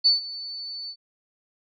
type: tone with ADSR envelope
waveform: sine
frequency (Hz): 4494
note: C#8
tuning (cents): +23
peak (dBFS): -13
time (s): 0.04-0.96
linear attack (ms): 22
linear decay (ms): 140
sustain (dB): -19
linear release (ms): 66
effects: none